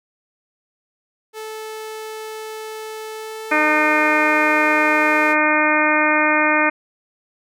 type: tone with pitch glide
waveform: sawtooth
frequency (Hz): 436.3 to 442.4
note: A4 to A4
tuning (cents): -15 to +9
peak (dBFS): -25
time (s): 1.33-5.36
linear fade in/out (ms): 50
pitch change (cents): +24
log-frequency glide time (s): 3.12-3.72
type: harmonic tone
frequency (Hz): 304.6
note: D#4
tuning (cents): -37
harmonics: 1 / 2 / 3 / 4 / 5 / 6 / 7 / 8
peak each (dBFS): -22 / -22 / -22 / -22 / -22 / -22 / -22 / -22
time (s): 3.51-6.7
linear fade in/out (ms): 10
effects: none